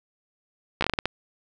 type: slowing click train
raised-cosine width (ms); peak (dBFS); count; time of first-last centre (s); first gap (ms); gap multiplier
0.3; -7; 8; 0.81-1.056; 14; 1.3
effects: none